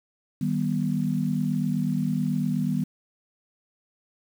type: chord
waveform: sine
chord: Eb augmented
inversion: none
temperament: just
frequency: 155.56 / 194.45 / 243.1 Hz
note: Eb3 / G3 / B3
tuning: 0 / -14 / -27 cents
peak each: -27 dBFS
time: 0.41-2.84 s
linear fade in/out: 5 ms
effects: 8-bit